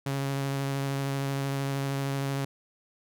sawtooth tone with vibrato, 137.8 Hz, C#3, 10 cents flat, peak -24 dBFS, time 0.06-2.45 s, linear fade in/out 5 ms, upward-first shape triangle, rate 13 Hz, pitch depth 16 cents each way, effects none

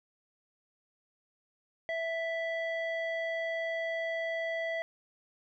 square tone with low-pass filter, 659.3 Hz, E5, in tune, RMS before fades -34 dBFS, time 1.89-4.82 s, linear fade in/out 0 ms, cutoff 2300 Hz, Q 2.6, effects none

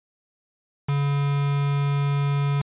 triangle tone with quantisation, 142 Hz, C#3, 42 cents sharp, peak -18 dBFS, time 0.88-2.62 s, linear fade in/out 10 ms, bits 5, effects resampled to 8000 Hz

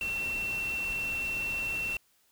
sine tone in noise, 2706 Hz, E7, 45 cents sharp, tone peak -30 dBFS, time 0.01-1.97 s, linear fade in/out 2 ms, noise pink, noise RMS -43 dBFS, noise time 0.01-1.97 s, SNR +10 dB, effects white hiss -68 dBFS RMS until 2.31 s

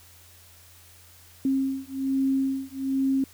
sine beating tone pair, 267.9 / 269.1 Hz, C4 / C4, +41 / +49 cents, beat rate 1.2 Hz, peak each -26 dBFS, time 1.45-3.24 s, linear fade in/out 2 ms, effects added 87 Hz sine -55 dBFS peak until 3.33 s + white hiss -53 dBFS RMS until 3.33 s

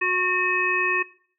harmonic tone, 364.3 Hz, F#4, 27 cents flat, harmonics 1 / 3 / 5 / 7, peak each -29 / -28 / -24 / -24 dBFS, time 0.01-1.03 s, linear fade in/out 10 ms, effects noise-tail reverb RT60 0.5 s tail -19 dB re dry

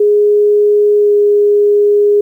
sine tone with pitch glide, 415.3 to 412.2 Hz, G#4 to G#4, 0 to -13 cents, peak -6 dBFS, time 0-2.21 s, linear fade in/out 5 ms, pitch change -13 cents, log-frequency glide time 0.98-1.12 s, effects 8-bit

